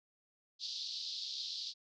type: band-pass noise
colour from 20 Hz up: white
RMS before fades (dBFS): -42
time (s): 0.59-1.74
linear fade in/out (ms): 50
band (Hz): 3600 to 4900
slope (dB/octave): 48
effects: none